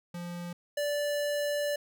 square tone pair in turn, 174.2 / 583.4 Hz, F3 / D5, -4 / -12 cents, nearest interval octave + major sixth, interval 2092 cents, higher second, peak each -37 / -29 dBFS, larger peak second, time 0.14-0.53 / 0.77-1.76 s, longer second, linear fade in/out 5 ms, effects none

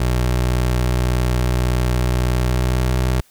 25% pulse tone with pitch glide, 61.74 to 63 Hz, B1 to B1, 0 to +35 cents, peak -12 dBFS, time 0-3.21 s, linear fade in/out 5 ms, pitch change +35 cents, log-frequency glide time 2.3-2.94 s, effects white hiss -54 dBFS RMS until 3.3 s

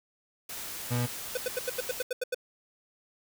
white noise, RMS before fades -39 dBFS, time 0.49-2.03 s, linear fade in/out 5 ms
35% pulse tone, 121.7 Hz, B2, 25 cents flat, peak -25 dBFS, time 0.9-1.07 s, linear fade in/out 20 ms
square tone bursts, 502 Hz, B4, 28 cents sharp, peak -28 dBFS, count 10, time 1.35-2.346 s, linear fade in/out 5 ms, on 24 ms, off 84 ms
effects none

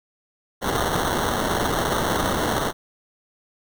violet noise with sample-and-hold, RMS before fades -23 dBFS, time 0.61-2.73 s, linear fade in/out 50 ms, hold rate 2450 Hz, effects none

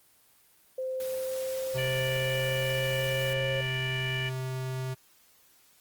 sine tone with pitch glide, 519 to 538.9 Hz, C5 to C#5, -14 to -49 cents, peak -30 dBFS, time 0.78-3.61 s, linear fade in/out 5 ms, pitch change +65 cents, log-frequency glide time 1.02-3.44 s
white noise, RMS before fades -43 dBFS, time 1-3.33 s, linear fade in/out 0 ms
square tone, 130 Hz, C3, 11 cents flat, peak -32 dBFS, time 1.74-4.95 s, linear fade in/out 20 ms
harmonic tone, 587 Hz, D5, 1 cent flat, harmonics 3 / 4 / 5, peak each -36 / -36 / -36 dBFS, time 1.77-4.3 s, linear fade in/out 20 ms
effects white hiss -62 dBFS RMS until 5.8 s + Opus 24 kbps

